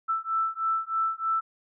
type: beating tone pair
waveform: sine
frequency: 1323 / 1326.2 Hz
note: E6 / E6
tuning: +6 / +10 cents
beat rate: 3.2 Hz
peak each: -28 dBFS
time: 0.08-1.41 s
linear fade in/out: 20 ms
effects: none